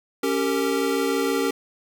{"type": "chord", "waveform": "square", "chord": "G diminished", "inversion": "second", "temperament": "equal with one note detuned", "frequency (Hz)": [277.2, 392, 458.2], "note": ["Db4", "G4", "Bb4"], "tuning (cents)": [0, 0, -30], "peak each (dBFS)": -26, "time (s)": [0.23, 1.51], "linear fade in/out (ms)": 5, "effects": []}